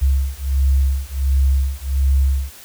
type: beating tone pair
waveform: sine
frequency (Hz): 67 / 68.4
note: C2 / C#2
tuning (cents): +42 / -23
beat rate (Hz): 1.4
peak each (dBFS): -17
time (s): 0.01-2.52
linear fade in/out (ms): 20
effects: white hiss -41 dBFS RMS until 2.64 s